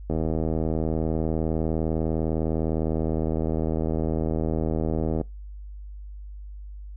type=click train; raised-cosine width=2 ms; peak=-13 dBFS; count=409; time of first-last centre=0.1-5.213 s; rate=79.8 Hz; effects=noise-tail reverb RT60 0.2 s tail -23 dB re dry + added 50 Hz sine -36 dBFS peak until 6.96 s